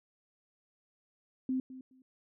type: tone with echo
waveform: sine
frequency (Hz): 259.3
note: C4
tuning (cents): -15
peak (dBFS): -29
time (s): 1.49-1.6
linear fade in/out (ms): 2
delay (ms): 210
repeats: 2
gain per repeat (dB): -15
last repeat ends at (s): 2.02
effects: none